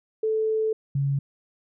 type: tone pair in turn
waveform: sine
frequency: 438 / 139.24 Hz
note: A4 / C#3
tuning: -8 / +8 cents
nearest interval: octave + minor sixth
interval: 1984 cents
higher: first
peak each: -21 dBFS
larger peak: neither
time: 0.23-0.73 / 0.95-1.19 s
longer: first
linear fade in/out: 5 ms
effects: none